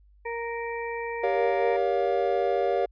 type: harmonic tone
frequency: 466.2 Hz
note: A#4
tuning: in tune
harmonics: 1 / 2 / 4 / 5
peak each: -32 / -35 / -38 / -39 dBFS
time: 0.25-1.77 s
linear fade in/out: 10 ms
type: chord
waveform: triangle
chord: G half-diminished seventh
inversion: none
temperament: just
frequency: 392 / 470.4 / 564.5 / 705.6 Hz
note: G4 / Bb4 / Db5 / F5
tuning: 0 / +16 / +31 / +18 cents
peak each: -26 dBFS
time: 1.23-2.86 s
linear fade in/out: 10 ms
effects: added 50 Hz sine -54 dBFS peak until 2.91 s + resampled to 11025 Hz